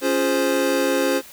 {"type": "chord", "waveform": "square", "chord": "Db major seventh", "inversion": "none", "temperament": "equal", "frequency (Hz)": [277.2, 349.2, 415.3, 523.3], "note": ["Db4", "F4", "Ab4", "C5"], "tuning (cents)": [0, 0, 0, 0], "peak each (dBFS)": [-24, -26, -27, -22], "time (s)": [0.01, 1.22], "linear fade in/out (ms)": 50, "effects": ["white hiss -43 dBFS RMS until 1.32 s"]}